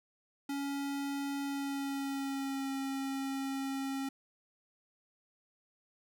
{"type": "tone with pitch glide", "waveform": "square", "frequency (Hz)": [279.9, 271], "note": ["C#4", "C#4"], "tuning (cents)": [17, -39], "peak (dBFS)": -35, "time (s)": [0.49, 4.09], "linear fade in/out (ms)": 5, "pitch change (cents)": -56, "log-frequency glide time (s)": [1.42, 2.72], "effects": []}